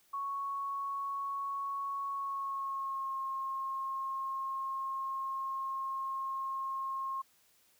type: tone with pitch glide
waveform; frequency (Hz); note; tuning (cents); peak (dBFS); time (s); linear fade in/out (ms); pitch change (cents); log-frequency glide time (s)
sine; 1108.7 to 1073.4; C#6 to C6; 0 to +44; -34; 0.13-7.22; 10; -56; 2.1-3.18
effects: white hiss -68 dBFS RMS until 7.79 s